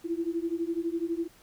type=beating tone pair; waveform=sine; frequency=329.6 / 341.6 Hz; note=E4 / F4; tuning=0 / -38 cents; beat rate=12 Hz; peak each=-31 dBFS; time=0.04-1.28 s; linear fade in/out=20 ms; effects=pink hiss -58 dBFS RMS until 1.42 s